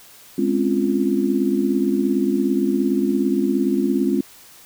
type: chord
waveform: sine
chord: Db major seventh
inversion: second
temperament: just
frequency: 207.9 / 259.9 / 277.2 / 346.5 Hz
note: Ab3 / C4 / Db4 / F4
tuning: +2 / -11 / 0 / -14 cents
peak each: -22 dBFS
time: 0.38-4.21 s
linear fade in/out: 5 ms
effects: white hiss -46 dBFS RMS until 4.65 s